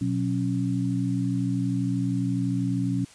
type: tone cluster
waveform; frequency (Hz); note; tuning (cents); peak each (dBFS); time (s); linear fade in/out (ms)
sine; 122.3 / 182.4 / 274.8; B2 / F#3 / C#4; -16 / -24 / -15; -27 / -28 / -27; 0.01-3.05; 5
effects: white hiss -51 dBFS RMS until 3.14 s + resampled to 22050 Hz